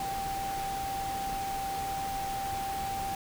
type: tone in noise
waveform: sine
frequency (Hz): 784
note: G5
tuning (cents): 0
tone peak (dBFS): -32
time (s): 0-3.15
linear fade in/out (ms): 2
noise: pink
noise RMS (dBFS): -40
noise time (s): 0-3.15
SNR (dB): +5
effects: none